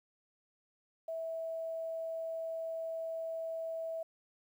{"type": "tone with quantisation", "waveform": "sine", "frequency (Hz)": 653, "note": "E5", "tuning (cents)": -17, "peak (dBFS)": -36, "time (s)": [1.08, 4.03], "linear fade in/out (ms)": 5, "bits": 11, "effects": []}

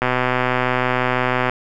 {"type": "click train", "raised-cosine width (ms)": 0.5, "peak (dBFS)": -3, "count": 187, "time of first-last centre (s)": [0.02, 1.496], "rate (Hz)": 126, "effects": []}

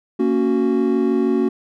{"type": "chord", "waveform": "triangle", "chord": "F# major", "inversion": "first", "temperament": "just", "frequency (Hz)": [231.2, 277.5, 370], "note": ["A#3", "C#4", "F#4"], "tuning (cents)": [-14, 2, 0], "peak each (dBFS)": [-18, -18, -17], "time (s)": [0.19, 1.49], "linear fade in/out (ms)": 10, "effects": []}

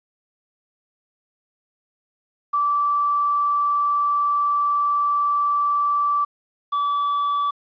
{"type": "tone pair in turn", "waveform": ["sine", "triangle"], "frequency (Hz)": [1162, 1152], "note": ["D6", "D6"], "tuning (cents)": [-19, -34], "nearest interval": "unison", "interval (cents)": 15, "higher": "first", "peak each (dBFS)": -17, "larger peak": "neither", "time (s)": [[2.53, 6.25], [6.72, 7.51]], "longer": "first", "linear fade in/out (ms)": 10, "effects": ["resampled to 11025 Hz", "9-bit"]}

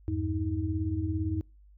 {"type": "tone cluster", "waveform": "sine", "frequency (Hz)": [82.4, 100, 315.9], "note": ["E2", "G2", "D#4"], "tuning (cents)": [0, 35, 26], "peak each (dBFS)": [-32, -32, -32], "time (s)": [0.08, 1.41], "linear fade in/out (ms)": 0, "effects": ["noise-tail reverb RT60 0.3 s tail -26 dB re dry", "added 50 Hz sine -53 dBFS peak until 1.77 s"]}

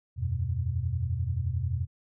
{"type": "chord", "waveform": "sine", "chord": "E suspended second", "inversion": "none", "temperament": "equal with one note detuned", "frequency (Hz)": [82.41, 93.79, 123.47], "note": ["E2", "F#2", "B2"], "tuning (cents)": [0, 24, 0], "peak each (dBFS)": -31, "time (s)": [0.16, 1.87], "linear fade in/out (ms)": 50, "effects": []}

